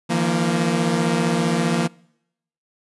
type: chord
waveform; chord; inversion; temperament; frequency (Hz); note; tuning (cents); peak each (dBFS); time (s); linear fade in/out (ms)
sawtooth; Eb suspended second; none; equal with one note detuned; 155.56 / 170.82 / 233.1; Eb3 / F3 / Bb3; 0 / -38 / 0; -23 / -17 / -18; 0.09-1.88; 20
effects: noise-tail reverb RT60 0.8 s tail -26 dB re dry + resampled to 24000 Hz